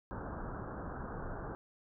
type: low-pass noise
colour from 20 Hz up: pink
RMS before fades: -42 dBFS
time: 0.11-1.55 s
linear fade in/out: 0 ms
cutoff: 1600 Hz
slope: 96 dB/octave
effects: none